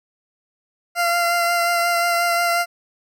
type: tone with vibrato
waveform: 20% pulse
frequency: 690 Hz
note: F5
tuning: 21 cents flat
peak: -12 dBFS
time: 0.95-2.66 s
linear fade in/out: 50 ms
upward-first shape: sine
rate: 5.6 Hz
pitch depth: 17 cents each way
effects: none